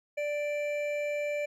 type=tone pair together; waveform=triangle; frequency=587.3 / 2348 Hz; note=D5 / D7; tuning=0 / -1 cents; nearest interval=2 octaves; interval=2399 cents; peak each=-28 / -36 dBFS; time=0.17-1.46 s; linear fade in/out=10 ms; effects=none